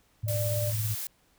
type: tone with tremolo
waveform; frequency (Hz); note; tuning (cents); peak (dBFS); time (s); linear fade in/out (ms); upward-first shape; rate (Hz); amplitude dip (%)
sine; 108.3; A2; -27; -26; 0.23-0.95; 10; sine; 18; 40
type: tone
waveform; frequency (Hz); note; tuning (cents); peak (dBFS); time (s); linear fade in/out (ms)
sine; 593; D5; +17; -31; 0.26-0.73; 50
type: noise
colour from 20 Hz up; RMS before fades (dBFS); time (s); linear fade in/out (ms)
blue; -35; 0.28-1.07; 2
effects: pink hiss -66 dBFS RMS until 1.38 s